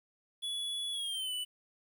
square tone with pitch glide, 3401 to 2978 Hz, G#7 to F#7, +40 to +11 cents, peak -35 dBFS, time 0.42-1.45 s, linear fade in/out 20 ms, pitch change -229 cents, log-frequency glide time 0.92-1.33 s, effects 11-bit

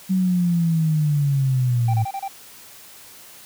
sine linear sweep, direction down, 190 to 109.4 Hz, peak -16 dBFS, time 0.09-2.05 s, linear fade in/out 20 ms
triangle tone bursts, 784 Hz, G5, in tune, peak -23 dBFS, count 5, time 1.88-2.281 s, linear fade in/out 5 ms, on 57 ms, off 29 ms
effects white hiss -44 dBFS RMS until 3.45 s + high-pass 60 Hz 12 dB/octave

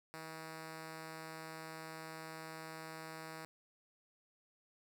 5% pulse tone, 160 Hz, D#3, 49 cents sharp, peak -35 dBFS, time 0.14-3.45 s, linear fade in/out 0 ms, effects none

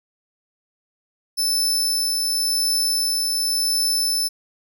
sawtooth tone with tremolo, 5274 Hz, E8, in tune, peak -15 dBFS, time 1.37-4.29 s, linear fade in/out 20 ms, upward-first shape triangle, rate 0.91 Hz, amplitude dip 25%, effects none

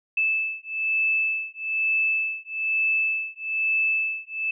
sine beating tone pair, 2625 / 2626.1 Hz, E7 / E7, -8 / -7 cents, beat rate 1.1 Hz, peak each -25 dBFS, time 0.17-4.51 s, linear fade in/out 5 ms, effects none

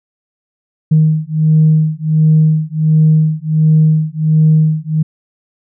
sine beating tone pair, 155.56 / 156.96 Hz, D#3 / D#3, 0 / +15 cents, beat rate 1.4 Hz, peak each -10 dBFS, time 0.91-5.03 s, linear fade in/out 10 ms, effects tanh soft clip ceiling -1 dBFS

